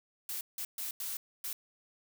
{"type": "noise bursts at uneven times", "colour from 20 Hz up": "blue", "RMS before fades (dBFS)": -38, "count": 5, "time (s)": [[0.29, 0.41], [0.58, 0.65], [0.78, 0.91], [1, 1.17], [1.44, 1.53]], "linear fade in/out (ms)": 2, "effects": []}